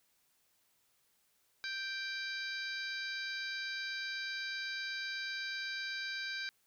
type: harmonic tone with a mistuned harmonic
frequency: 784 Hz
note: G5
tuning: in tune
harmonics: 2 / 3 / 4 / 5 / 6 / 7 / 8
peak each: -40 / -45 / -54 / -44 / -46 / -54 / -59 dBFS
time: 1.64-6.49 s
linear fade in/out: 0 ms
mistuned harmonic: 7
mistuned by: -87 cents
effects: white hiss -74 dBFS RMS until 6.66 s